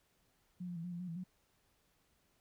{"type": "tone with pitch steps", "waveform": "sine", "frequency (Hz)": [179.5, 175.7, 166, 178.1, 172.6, 181.4, 165.6, 182.8], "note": ["F3", "F3", "E3", "F3", "F3", "F#3", "E3", "F#3"], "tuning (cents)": [48, 11, 12, 34, -20, -34, 8, -21], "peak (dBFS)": -40, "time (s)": [0.6, 1.24], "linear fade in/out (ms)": 10, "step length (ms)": 80, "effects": ["pink hiss -75 dBFS RMS until 2.4 s"]}